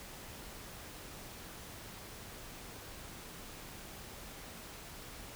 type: silence
effects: pink hiss -49 dBFS RMS until 5.35 s